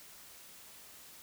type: silence
effects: white hiss -54 dBFS RMS until 1.22 s